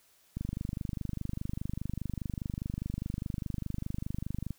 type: click train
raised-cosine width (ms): 5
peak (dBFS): -22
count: 104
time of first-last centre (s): 0.37-4.507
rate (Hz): 24.9
effects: white hiss -65 dBFS RMS until 4.58 s